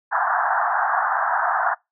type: band-pass noise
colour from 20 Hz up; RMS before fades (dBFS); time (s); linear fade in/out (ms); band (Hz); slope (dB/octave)
pink; -21; 0.11-1.75; 20; 680 to 1700; 96
effects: noise-tail reverb RT60 0.2 s tail -25 dB re dry